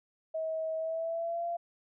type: tone with pitch glide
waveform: sine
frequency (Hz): 640 to 685.9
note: D#5 to F5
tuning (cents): +49 to -31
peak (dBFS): -31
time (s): 0.34-1.57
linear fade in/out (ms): 10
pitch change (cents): +120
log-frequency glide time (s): 0.77-1.46
effects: none